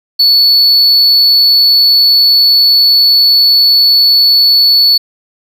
triangle tone, 4435 Hz, C#8, in tune, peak -3 dBFS, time 0.19-4.98 s, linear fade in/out 10 ms, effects 7-bit

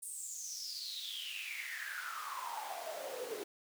pink noise with high-pass filter sweep, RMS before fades -43 dBFS, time 0.02-3.44 s, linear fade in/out 10 ms, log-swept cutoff 9300 to 390 Hz, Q 9.7, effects none

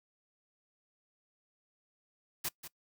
white noise with echo, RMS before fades -35 dBFS, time 2.44-2.49 s, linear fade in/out 10 ms, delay 190 ms, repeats 1, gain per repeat -11 dB, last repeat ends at 2.68 s, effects noise-tail reverb RT60 0.1 s tail -22 dB re dry

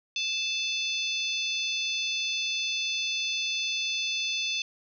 harmonic tone with a mistuned harmonic, 877 Hz, A5, 6 cents flat, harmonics 3 / 4 / 5 / 6 / 7, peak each -31 / -31 / -37 / -39 / -38 dBFS, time 0.16-4.62 s, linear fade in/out 2 ms, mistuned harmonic 6, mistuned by -78 cents, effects none

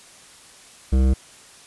sine tone with hard clipping, 65.41 Hz, C2, in tune, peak -16 dBFS, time 0.92-1.14 s, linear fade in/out 10 ms, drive 13 dB, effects white hiss -47 dBFS RMS until 1.66 s + resampled to 24000 Hz

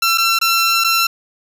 15% pulse tone with dropouts, 1351 Hz, E6, 42 cents sharp, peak -6 dBFS, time 0.02-1.07 s, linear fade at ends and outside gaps 5 ms, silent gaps 0.176-0.181 / 0.389-0.413 / 0.84-0.844 s, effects none

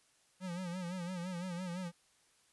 square tone with vibrato, 179 Hz, F3, 43 cents sharp, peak -39 dBFS, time 0.4-1.92 s, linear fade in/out 50 ms, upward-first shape sine, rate 5.9 Hz, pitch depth 87 cents each way, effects white hiss -70 dBFS RMS until 2.52 s + resampled to 24000 Hz

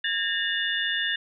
sine tone cluster, 1645 / 1820 / 2862 / 3541 Hz, G#6 / A#6 / F7 / A7, -17 / -42 / +42 / +10 cents, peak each -31 / -28 / -30 / -30 dBFS, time 0.04-1.16 s, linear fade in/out 5 ms, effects none

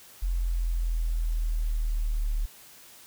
sine exponential sweep, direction down, 43.65 to 36.93 Hz, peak -24 dBFS, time 0.22-2.46 s, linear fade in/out 10 ms, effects white hiss -51 dBFS RMS until 3.06 s

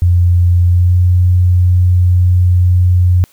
sine tone with pitch glide, 88 to 89.8 Hz, F2 to F2, +14 to +49 cents, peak -6 dBFS, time 0.02-3.24 s, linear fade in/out 0 ms, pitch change +35 cents, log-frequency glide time 0.66-1.01 s, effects white hiss -49 dBFS RMS until 3.32 s

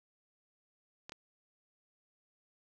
clicks, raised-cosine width 0.2 ms, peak -27 dBFS, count 2, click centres 1.095 / 1.121 s, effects none

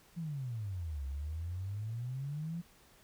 sine exponential two-way sweep, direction down then up, 174.61 to 66.5 to 174.61 Hz, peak -36 dBFS, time 0.16-2.62 s, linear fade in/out 20 ms, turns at 1.06 s, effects pink hiss -63 dBFS RMS until 3.03 s

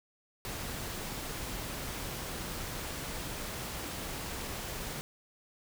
pink noise, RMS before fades -39 dBFS, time 0.45-5.01 s, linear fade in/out 0 ms, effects none

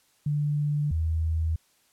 sine tone pair in turn, 147.3 / 80.55 Hz, D3 / E2, +6 / -39 cents, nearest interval minor seventh, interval 1045 cents, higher first, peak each -23 dBFS, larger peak neither, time 0.26-0.91 / 0.91-1.56 s, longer neither, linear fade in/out 5 ms, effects white hiss -65 dBFS RMS until 1.92 s + low-pass 12000 Hz 12 dB/octave

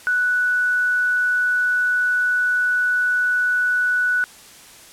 sine tone, 1480 Hz, F#6, in tune, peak -16 dBFS, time 0.07-4.24 s, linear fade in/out 0 ms, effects white hiss -44 dBFS RMS until 4.92 s + low-pass 11000 Hz 12 dB/octave

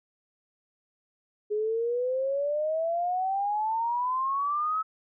sine exponential sweep, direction up, 415.3 to 1300 Hz, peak -25 dBFS, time 1.5-4.83 s, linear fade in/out 20 ms, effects none

